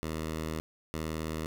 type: tone pair in turn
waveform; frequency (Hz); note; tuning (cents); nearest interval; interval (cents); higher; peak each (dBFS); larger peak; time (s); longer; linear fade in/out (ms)
10% pulse; 79.1 / 79.1; D#2 / D#2; +29 / +29; unison; 0; neither; -25; neither; 0.03-0.6 / 0.94-1.46; first; 0
effects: none